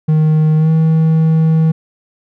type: tone with pitch glide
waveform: triangle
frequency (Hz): 155.56 to 160.03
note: D#3 to D#3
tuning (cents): 0 to +49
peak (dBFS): -6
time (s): 0.08-1.72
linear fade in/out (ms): 10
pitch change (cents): +49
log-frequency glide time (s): 0.57-0.7
effects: none